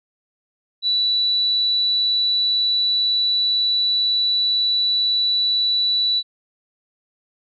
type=tone; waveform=sine; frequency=3951 Hz; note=B7; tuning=in tune; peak=-16 dBFS; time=0.82-6.23 s; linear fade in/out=50 ms; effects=none